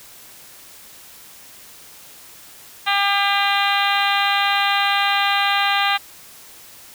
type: harmonic tone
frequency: 400.2 Hz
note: G4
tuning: 36 cents sharp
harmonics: 2 / 3 / 4 / 5 / 6 / 7 / 8 / 9 / 10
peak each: -21 / -23 / -24 / -25 / -26 / -26 / -27 / -28 / -28 dBFS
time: 2.86-5.98 s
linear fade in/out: 20 ms
effects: white hiss -43 dBFS RMS until 6.94 s